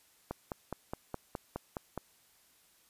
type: click train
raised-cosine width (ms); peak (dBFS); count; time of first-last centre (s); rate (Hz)
1; -22; 9; 0.31-1.977; 4.8
effects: white hiss -66 dBFS RMS until 2.89 s + resampled to 32000 Hz